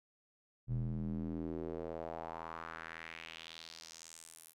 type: tone with band-pass filter sweep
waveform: square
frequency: 40.91 Hz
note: E1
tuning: 12 cents flat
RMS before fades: -43 dBFS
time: 0.67-4.54 s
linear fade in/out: 50 ms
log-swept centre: 120 to 12000 Hz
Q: 2.6
effects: none